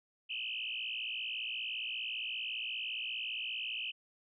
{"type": "tone with frequency modulation", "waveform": "sine", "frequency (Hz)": 2800, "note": "F7", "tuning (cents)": 4, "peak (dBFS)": -36, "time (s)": [0.29, 3.92], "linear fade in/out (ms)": 20, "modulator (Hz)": 57.4, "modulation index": 4.9, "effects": []}